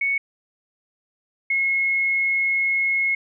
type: tone pair in turn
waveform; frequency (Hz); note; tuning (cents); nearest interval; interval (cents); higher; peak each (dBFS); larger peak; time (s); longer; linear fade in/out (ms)
sine; 2217 / 2170; C#7 / C#7; 0 / -37; unison; 37; first; -19 / -18; second; 0.01-0.18 / 1.5-3.15; second; 5
effects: none